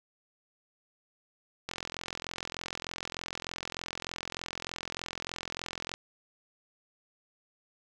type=click train; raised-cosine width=0.2 ms; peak=-18 dBFS; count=185; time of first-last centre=1.69-5.939 s; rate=43.3 Hz; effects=none